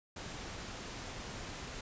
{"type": "noise", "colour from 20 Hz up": "pink", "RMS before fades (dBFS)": -44, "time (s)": [0.16, 1.81], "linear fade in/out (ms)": 5, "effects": ["resampled to 16000 Hz"]}